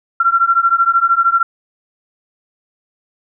sine beating tone pair, 1359 / 1372 Hz, F6 / F6, -48 / -31 cents, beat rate 13 Hz, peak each -13 dBFS, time 0.2-1.43 s, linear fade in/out 5 ms, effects none

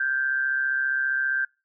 sine tone with amplitude modulation, 1568 Hz, G6, in tune, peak -19 dBFS, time 0-1.45 s, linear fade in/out 5 ms, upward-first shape sine, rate 135 Hz, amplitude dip 60%, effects noise-tail reverb RT60 0.3 s tail -26 dB re dry

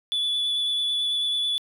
sine tone with vibrato, 3447 Hz, A7, 36 cents flat, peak -20 dBFS, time 0.12-1.58 s, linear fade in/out 0 ms, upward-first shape triangle, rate 9.1 Hz, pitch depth 15 cents each way, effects tanh soft clip ceiling -21 dBFS + 10-bit

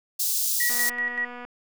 white high-pass noise, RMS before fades -25 dBFS, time 0.19-0.9 s, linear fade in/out 10 ms, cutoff 4400 Hz, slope 24 dB/octave
sine tone with tremolo, 1923 Hz, B6, 47 cents flat, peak -23 dBFS, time 0.6-1.25 s, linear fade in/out 5 ms, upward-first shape square, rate 5.2 Hz, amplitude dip 60%
click train, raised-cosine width 0.5 ms, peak -25 dBFS, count 184, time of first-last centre 0.7-1.45 s, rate 244 Hz
effects none

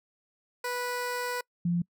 15% pulse / sine tone pair in turn, 491.6 / 173.26 Hz, B4 / F3, -8 / -13 cents, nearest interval octave + tritone, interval 1805 cents, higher first, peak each -24 dBFS, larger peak neither, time 0.64-1.41 / 1.65-1.82 s, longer first, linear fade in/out 5 ms, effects noise-tail reverb RT60 0.1 s tail -26 dB re dry

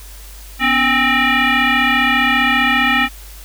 sine tone with frequency modulation, 281.5 Hz, C#4, 27 cents sharp, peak -11 dBFS, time 0.59-3.09 s, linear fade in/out 50 ms, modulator 528 Hz, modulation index 4.9, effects added 50 Hz sine -34 dBFS peak until 3.44 s + white hiss -40 dBFS RMS until 3.44 s

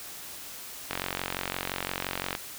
click train, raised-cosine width 0.3 ms, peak -13 dBFS, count 67, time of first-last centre 0.91-2.351 s, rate 45.8 Hz, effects white hiss -42 dBFS RMS until 2.58 s

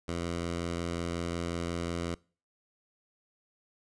10% pulse tone, 85.5 Hz, F2, 36 cents flat, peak -24 dBFS, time 0.08-2.15 s, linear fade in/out 5 ms, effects noise-tail reverb RT60 0.4 s tail -24 dB re dry + resampled to 22050 Hz

